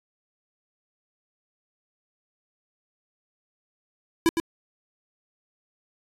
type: tone with echo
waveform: square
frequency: 332.3 Hz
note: E4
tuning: 14 cents sharp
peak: -17 dBFS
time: 4.26-4.29 s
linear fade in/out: 0 ms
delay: 110 ms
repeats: 1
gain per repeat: -6 dB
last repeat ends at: 4.4 s
effects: resampled to 32000 Hz